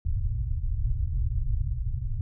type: low-pass noise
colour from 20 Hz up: pink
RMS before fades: -27 dBFS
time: 0.05-2.21 s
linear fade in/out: 2 ms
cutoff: 130 Hz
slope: 96 dB/octave
effects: none